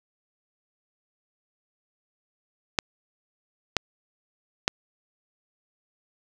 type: clicks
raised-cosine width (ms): 0.2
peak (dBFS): -3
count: 3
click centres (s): 2.788 / 3.767 / 4.679
effects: none